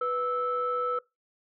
sine tone pair together, 493.3 / 1312 Hz, B4 / E6, -2 / -9 cents, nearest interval octave + perfect fourth, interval 1693 cents, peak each -29 / -27 dBFS, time 0.01-0.99 s, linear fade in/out 5 ms, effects noise-tail reverb RT60 0.2 s tail -21 dB re dry + tanh soft clip ceiling -19 dBFS

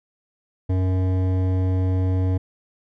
triangle tone with hard clipping, 92.9 Hz, F#2, 7 cents sharp, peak -20 dBFS, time 0.69-2.38 s, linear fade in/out 10 ms, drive 17 dB, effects none

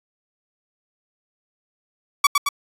sawtooth tone with echo, 1138 Hz, C#6, 45 cents sharp, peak -7 dBFS, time 2.24-2.27 s, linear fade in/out 5 ms, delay 110 ms, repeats 2, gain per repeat -4 dB, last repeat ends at 2.49 s, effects resampled to 32000 Hz

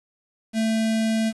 square tone with notch filter, 221.9 Hz, A3, 15 cents sharp, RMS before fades -22 dBFS, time 0.53-1.33 s, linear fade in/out 50 ms, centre 1100 Hz, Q 1.7, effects resampled to 24000 Hz + 8-bit

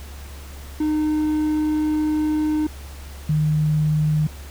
triangle / sine tone pair in turn, 306 / 153 Hz, D#4 / D#3, -29 / -29 cents, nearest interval octave, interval 1200 cents, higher first, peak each -16 dBFS, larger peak neither, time 0.8-2.67 / 3.29-4.27 s, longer first, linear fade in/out 5 ms, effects added 70 Hz sine -35 dBFS peak until 4.5 s + pink hiss -43 dBFS RMS until 4.5 s

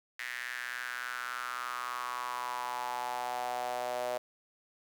sawtooth tone with high-pass filter sweep, 123.47 Hz, B2, in tune, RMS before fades -37 dBFS, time 0.19-4.18 s, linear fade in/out 5 ms, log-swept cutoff 1900 to 610 Hz, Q 5.2, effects 10-bit

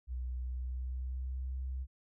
sine tone with pitch glide, 62.3 to 64.91 Hz, B1 to C2, +16 to -13 cents, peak -35 dBFS, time 0.07-1.87 s, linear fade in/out 50 ms, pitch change +71 cents, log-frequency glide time 0.38-1.58 s, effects none

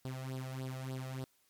sawtooth tone with flanger, 130.81 Hz, C3, in tune, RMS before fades -41 dBFS, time 0.05-1.24 s, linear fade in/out 0 ms, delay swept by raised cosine 0.22 to 1.62 ms, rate 3.4 Hz, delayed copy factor +0.75, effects white hiss -72 dBFS RMS until 1.49 s + MP3 96 kbps

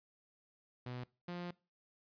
sawtooth tone pair in turn, 124.1 / 175.82 Hz, B2 / F3, +9 / +12 cents, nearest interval tritone, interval 603 cents, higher second, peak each -38 / -37 dBFS, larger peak second, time 0.86-1.04 / 1.28-1.51 s, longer second, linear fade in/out 5 ms, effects noise-tail reverb RT60 0.3 s tail -22 dB re dry + resampled to 11025 Hz

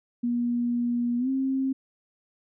sine tone with pitch glide, 240 to 266.3 Hz, B3 to C4, -49 to +31 cents, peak -23 dBFS, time 0.23-1.73 s, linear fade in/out 10 ms, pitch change +180 cents, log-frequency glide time 1.18-1.29 s, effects none

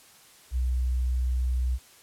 sine tone, 62.7 Hz, B1, 27 cents sharp, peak -23 dBFS, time 0.51-1.79 s, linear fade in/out 50 ms, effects white hiss -54 dBFS RMS until 2.02 s + low-pass 12000 Hz 12 dB/octave

